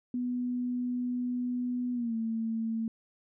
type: tone with pitch glide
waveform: sine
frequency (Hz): 246.9 to 225.1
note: B3 to A3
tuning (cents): 0 to +40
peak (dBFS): -29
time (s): 0.14-2.88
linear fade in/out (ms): 2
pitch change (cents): -160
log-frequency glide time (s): 1.93-2.15
effects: none